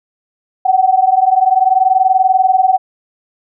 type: tone pair together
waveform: sine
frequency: 744.5 / 765 Hz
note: F#5 / G5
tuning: +11 / -42 cents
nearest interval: unison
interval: 47 cents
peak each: -11 dBFS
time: 0.65-2.78 s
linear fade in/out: 10 ms
effects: none